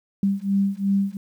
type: beating tone pair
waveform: sine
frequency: 196 / 198.8 Hz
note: G3 / G3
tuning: 0 / +25 cents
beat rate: 2.8 Hz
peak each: -22 dBFS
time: 0.23-1.17 s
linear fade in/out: 2 ms
effects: 9-bit